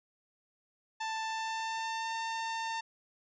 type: tone with pitch glide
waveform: sawtooth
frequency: 885 to 903.6 Hz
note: A5 to A5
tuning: +10 to +46 cents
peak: -30 dBFS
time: 1-2.81 s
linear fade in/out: 10 ms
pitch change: +36 cents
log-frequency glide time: 1.21-2.14 s
effects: resampled to 16000 Hz

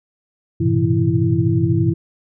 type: tone cluster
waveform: sine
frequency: 100.4 / 116.7 / 129.2 / 164.8 / 331.6 Hz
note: G2 / A#2 / C3 / E3 / E4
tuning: +42 / +2 / -21 / 0 / +10 cents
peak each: -20 dBFS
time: 0.6-1.94 s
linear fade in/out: 10 ms
effects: none

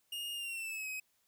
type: tone with pitch glide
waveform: 45% pulse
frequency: 2843 to 2533 Hz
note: F7 to D#7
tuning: +30 to +30 cents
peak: -38 dBFS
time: 0.12-1 s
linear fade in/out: 5 ms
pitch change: -200 cents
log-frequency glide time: 0.34-0.88 s
effects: white hiss -75 dBFS RMS until 1.27 s

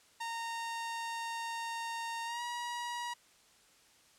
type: tone with pitch glide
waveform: sawtooth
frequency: 922 to 959.5 Hz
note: A#5 to A#5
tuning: -19 to +50 cents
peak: -33 dBFS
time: 0.2-3.14 s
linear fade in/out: 10 ms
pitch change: +69 cents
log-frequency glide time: 2.25-2.42 s
effects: white hiss -64 dBFS RMS until 4.18 s + low-pass 9000 Hz 12 dB/octave

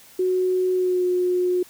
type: tone with pitch glide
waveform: sine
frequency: 368.7 to 360.9 Hz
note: F#4 to F#4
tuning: -6 to -43 cents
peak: -18 dBFS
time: 0.19-1.63 s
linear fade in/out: 5 ms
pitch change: -37 cents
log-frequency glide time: 0.74-1.05 s
effects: white hiss -49 dBFS RMS until 1.69 s

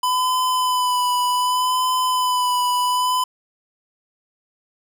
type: tone with vibrato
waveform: square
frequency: 1002 Hz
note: B5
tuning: 25 cents sharp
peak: -18 dBFS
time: 0.03-3.24 s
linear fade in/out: 5 ms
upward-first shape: sine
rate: 0.66 Hz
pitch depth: 23 cents each way
effects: 8-bit

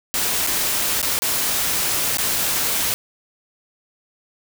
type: noise with dropouts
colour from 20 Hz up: white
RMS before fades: -21 dBFS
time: 0.14-2.94 s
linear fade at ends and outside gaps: 0 ms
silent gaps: 0.466-0.472 / 1.016-1.028 / 1.19-1.22 / 2.171-2.184 s
effects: none

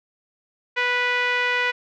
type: tone with low-pass filter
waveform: 5% pulse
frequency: 492.2 Hz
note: B4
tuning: 6 cents flat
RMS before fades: -22 dBFS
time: 0.76-1.72 s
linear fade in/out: 20 ms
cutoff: 2100 Hz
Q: 2.2
effects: none

